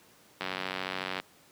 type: click train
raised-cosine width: 0.3 ms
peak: -16 dBFS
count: 75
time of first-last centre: 0.41-1.2 s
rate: 93.7 Hz
effects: pink hiss -59 dBFS RMS until 1.51 s + high-pass 150 Hz 12 dB/octave